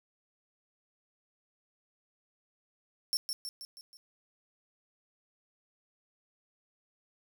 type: tone with echo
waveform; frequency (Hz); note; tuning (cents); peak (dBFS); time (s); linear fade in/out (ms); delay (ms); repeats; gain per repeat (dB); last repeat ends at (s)
sawtooth; 5420; E8; +47; -25; 3.13-3.17; 0; 160; 5; -5; 3.97
effects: none